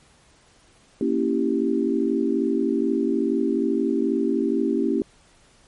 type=chord; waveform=sine; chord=A# diminished seventh; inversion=none; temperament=equal; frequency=233.1 / 277.2 / 329.6 / 392 Hz; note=A#3 / C#4 / E4 / G4; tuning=0 / 0 / 0 / 0 cents; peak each=-25 / -24 / -25 / -25 dBFS; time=1.01-5.02 s; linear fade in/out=2 ms; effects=pink hiss -56 dBFS RMS until 5.67 s + MP3 48 kbps